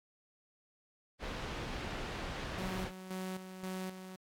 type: low-pass noise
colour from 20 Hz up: pink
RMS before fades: -41 dBFS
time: 1.19-2.92 s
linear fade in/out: 50 ms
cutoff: 3500 Hz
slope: 12 dB/octave
type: tone with tremolo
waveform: sawtooth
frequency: 186.7 Hz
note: F#3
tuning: 16 cents sharp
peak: -34 dBFS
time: 2.58-4.16 s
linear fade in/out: 5 ms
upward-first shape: square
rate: 1.9 Hz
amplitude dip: 60%
effects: AAC 64 kbps